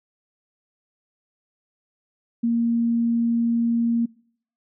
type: tone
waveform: sine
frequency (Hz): 233.1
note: A#3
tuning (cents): 0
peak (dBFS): -18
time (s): 2.43-4.06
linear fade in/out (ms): 10
effects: noise-tail reverb RT60 0.6 s tail -25 dB re dry